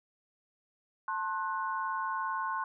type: chord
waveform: sine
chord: F# diminished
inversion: first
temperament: just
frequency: 888 / 1065.6 / 1480 Hz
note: A5 / C6 / F#6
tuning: +16 / +31 / 0 cents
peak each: -37 / -33 / -38 dBFS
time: 1.08-2.64 s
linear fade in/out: 2 ms
effects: none